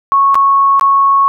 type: tone with dropouts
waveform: sine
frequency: 1103 Hz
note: C#6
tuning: 9 cents flat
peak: -6 dBFS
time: 0.12-1.28 s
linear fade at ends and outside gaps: 0 ms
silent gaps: 0.345-0.354 / 0.796-0.811 s
effects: none